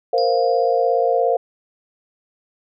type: chord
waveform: sine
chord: Bb suspended second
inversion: none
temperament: equal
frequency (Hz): 466.2 / 523.3 / 698.5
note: Bb4 / C5 / F5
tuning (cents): 0 / 0 / 0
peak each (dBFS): -19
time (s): 0.13-1.37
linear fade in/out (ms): 5
type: tone with exponential decay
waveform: sine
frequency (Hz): 4870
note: D#8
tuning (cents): -38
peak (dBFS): -26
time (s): 0.18-1.2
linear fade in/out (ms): 0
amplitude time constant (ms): 220
effects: none